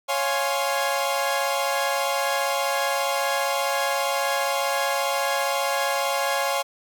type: chord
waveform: sawtooth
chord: Db major seventh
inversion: none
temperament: equal with one note detuned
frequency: 554.4 / 698.5 / 830.6 / 1053.8 Hz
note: Db5 / F5 / Ab5 / C6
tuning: 0 / 0 / 0 / +12 cents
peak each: -22 / -25 / -24 / -26 dBFS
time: 0.08-6.63 s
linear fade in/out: 20 ms
effects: none